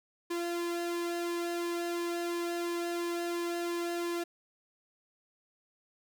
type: tone with flanger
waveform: sawtooth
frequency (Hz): 344.2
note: F4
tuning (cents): -25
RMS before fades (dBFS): -34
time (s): 0.3-4.24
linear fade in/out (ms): 10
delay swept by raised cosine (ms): 1.5 to 2.05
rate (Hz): 2.9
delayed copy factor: -0.65
effects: none